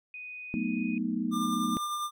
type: tone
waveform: sine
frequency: 2489 Hz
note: D#7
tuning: in tune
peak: -39 dBFS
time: 0.14-0.98 s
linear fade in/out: 2 ms
type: chord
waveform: sine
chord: B dominant seventh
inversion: second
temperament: equal with one note detuned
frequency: 185 / 220 / 245.2 / 311.1 Hz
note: F#3 / A3 / B3 / D#4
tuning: 0 / 0 / -12 / 0 cents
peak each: -36 / -32 / -32 / -35 dBFS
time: 0.54-1.77 s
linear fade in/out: 0 ms
type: tone with tremolo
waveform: square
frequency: 1197 Hz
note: D6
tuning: 33 cents sharp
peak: -30 dBFS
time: 1.31-2.11 s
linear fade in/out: 50 ms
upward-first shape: triangle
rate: 10 Hz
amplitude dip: 35%
effects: none